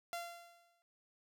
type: tone with exponential decay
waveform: sawtooth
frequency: 688 Hz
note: F5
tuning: 26 cents flat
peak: -34 dBFS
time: 0.13-0.82 s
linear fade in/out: 0 ms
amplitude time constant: 150 ms
effects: none